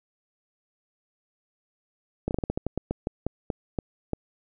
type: slowing click train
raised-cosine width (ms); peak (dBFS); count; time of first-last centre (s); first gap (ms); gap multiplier
2; -13; 15; 2.28-4.133; 29; 1.21
effects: none